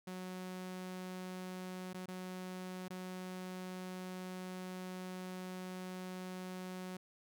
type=tone with dropouts; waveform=sawtooth; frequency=184.1 Hz; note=F#3; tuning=8 cents flat; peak=-39 dBFS; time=0.07-6.97 s; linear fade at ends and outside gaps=5 ms; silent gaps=1.932-1.943 / 2.059-2.082 / 2.882-2.903 s; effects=none